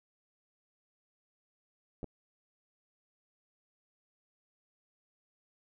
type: clicks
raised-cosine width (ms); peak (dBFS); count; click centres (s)
2; -28; 2; 2.031 / 2.043
effects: none

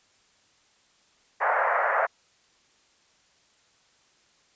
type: band-pass noise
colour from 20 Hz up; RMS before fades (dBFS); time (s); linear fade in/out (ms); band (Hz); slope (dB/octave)
pink; -24; 1.4-2.07; 20; 550 to 1900; 48
effects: white hiss -63 dBFS RMS until 4.55 s + resampled to 16000 Hz

